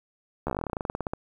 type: slowing click train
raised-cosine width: 1 ms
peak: -15 dBFS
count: 21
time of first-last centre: 0.47-1.135 s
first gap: 13 ms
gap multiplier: 1.09
effects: 9-bit